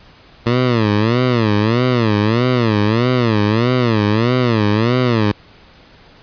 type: tone with vibrato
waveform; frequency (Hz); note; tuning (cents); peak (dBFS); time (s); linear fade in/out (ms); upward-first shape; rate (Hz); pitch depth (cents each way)
15% pulse; 114.7; A#2; -28; -6; 0.46-5.32; 5; sine; 1.6; 180
effects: pink hiss -45 dBFS RMS until 6.22 s + resampled to 11025 Hz